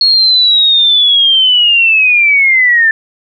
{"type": "linear sweep", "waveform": "sine", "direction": "down", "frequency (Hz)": [4329, 1760], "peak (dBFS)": -5, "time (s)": [0.01, 2.91], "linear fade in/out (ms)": 2, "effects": []}